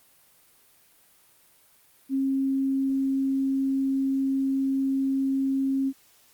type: tone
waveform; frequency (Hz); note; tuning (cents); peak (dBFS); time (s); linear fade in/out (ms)
sine; 269.5; C#4; -49; -22; 2.09-5.93; 50
effects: white hiss -59 dBFS RMS until 6.33 s + Opus 32 kbps